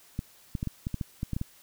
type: clicks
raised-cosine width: 5 ms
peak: -18 dBFS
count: 11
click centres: 0.191 / 0.552 / 0.629 / 0.673 / 0.869 / 0.943 / 1.012 / 1.231 / 1.333 / 1.365 / 1.414 s
effects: white hiss -57 dBFS RMS until 1.62 s